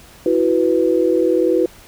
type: chord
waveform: sine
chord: E suspended second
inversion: none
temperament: equal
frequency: 329.6 / 370 / 493.9 Hz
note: E4 / F#4 / B4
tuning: 0 / 0 / 0 cents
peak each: -17 dBFS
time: 0.26-1.66 s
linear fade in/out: 2 ms
effects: pink hiss -44 dBFS RMS until 1.87 s